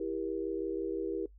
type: chord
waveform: sine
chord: E diminished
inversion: none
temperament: just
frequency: 329.6 / 395.6 / 474.7 Hz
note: E4 / G4 / Bb4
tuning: 0 / +16 / +31 cents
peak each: -36 / -36 / -38 dBFS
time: 0-1.26 s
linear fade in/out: 5 ms
effects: noise-tail reverb RT60 0.1 s tail -20 dB re dry + added 50 Hz sine -53 dBFS peak until 1.38 s